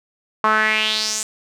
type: tone with band-pass filter sweep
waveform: sawtooth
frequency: 216.2 Hz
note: A3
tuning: 30 cents flat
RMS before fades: -19 dBFS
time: 0.44-1.23 s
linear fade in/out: 2 ms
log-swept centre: 1100 to 7800 Hz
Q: 4
effects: none